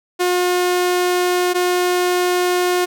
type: tone pair in turn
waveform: sawtooth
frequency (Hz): 358.8 / 358.8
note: F4 / F4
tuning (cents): +47 / +47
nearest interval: unison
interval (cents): 0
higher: neither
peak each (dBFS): -11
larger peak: neither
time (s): 0.19-1.54 / 1.54-2.86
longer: first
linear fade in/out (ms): 20
effects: none